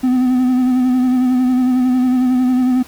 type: tone with vibrato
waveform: triangle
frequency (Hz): 253.3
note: B3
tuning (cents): +44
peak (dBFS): -9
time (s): 0.03-2.83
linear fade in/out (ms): 10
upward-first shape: sine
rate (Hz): 11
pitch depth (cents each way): 34
effects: pink hiss -41 dBFS RMS until 2.87 s